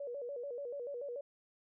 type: tone with vibrato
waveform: sine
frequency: 523.3 Hz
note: C5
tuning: in tune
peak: -39 dBFS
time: 0-1.21 s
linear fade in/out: 5 ms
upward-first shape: square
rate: 6.9 Hz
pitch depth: 140 cents each way
effects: none